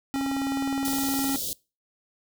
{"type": "tone", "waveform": "square", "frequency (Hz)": 273.2, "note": "C#4", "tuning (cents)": -25, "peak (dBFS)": -26, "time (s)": [0.14, 1.36], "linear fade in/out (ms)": 0}
{"type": "click train", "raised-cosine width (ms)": 1, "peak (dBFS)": -23, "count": 24, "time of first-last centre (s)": [0.16, 1.346], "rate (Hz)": 19.4}
{"type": "band-stop noise", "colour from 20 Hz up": "white", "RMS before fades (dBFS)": -31, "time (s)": [0.85, 1.53], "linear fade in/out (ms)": 0, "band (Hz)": [580, 3300], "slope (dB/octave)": 48}
{"effects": ["noise-tail reverb RT60 0.3 s tail -23 dB re dry"]}